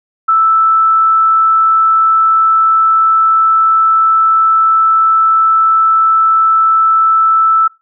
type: tone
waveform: sine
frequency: 1318.5 Hz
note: E6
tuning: in tune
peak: -6 dBFS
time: 0.28-7.68 s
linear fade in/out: 10 ms
effects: noise-tail reverb RT60 0.2 s tail -20 dB re dry

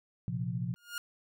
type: chord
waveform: sine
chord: Bb suspended second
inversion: none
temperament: equal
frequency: 116.54 / 130.81 / 174.61 Hz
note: Bb2 / C3 / F3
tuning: 0 / 0 / 0 cents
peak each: -36 dBFS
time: 0.28-0.74 s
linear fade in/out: 0 ms
type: tone with exponential growth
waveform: sawtooth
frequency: 1421 Hz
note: F6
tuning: 30 cents sharp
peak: -29 dBFS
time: 0.76-0.98 s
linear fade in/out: 1 ms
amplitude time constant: 46 ms
effects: none

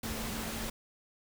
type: tone in noise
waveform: sine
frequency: 223.2 Hz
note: A3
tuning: 25 cents sharp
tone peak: -41 dBFS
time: 0.03-0.7 s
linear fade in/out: 5 ms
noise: pink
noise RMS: -38 dBFS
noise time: 0.03-0.7 s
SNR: -6 dB
effects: none

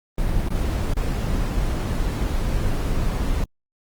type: noise with dropouts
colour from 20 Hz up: brown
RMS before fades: -22 dBFS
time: 0.18-3.44 s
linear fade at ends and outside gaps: 2 ms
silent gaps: 0.487-0.504 / 0.937-0.967 s
effects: Opus 24 kbps

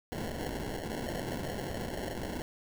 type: noise with sample-and-hold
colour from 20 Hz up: white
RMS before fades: -37 dBFS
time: 0.12-2.42 s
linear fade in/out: 0 ms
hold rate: 1225 Hz
effects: none

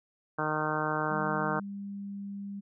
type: harmonic tone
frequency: 153.8 Hz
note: D#3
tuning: 20 cents flat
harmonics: 1 / 2 / 3 / 4 / 5 / 6 / 7 / 8 / 9 / 10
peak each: -37 / -37 / -37 / -37 / -37 / -37 / -37 / -37 / -37 / -37 dBFS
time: 0.38-1.6 s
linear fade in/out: 10 ms
type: tone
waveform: sine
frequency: 199.9 Hz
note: G3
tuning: 34 cents sharp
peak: -36 dBFS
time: 1.1-2.61 s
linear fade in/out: 20 ms
effects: none

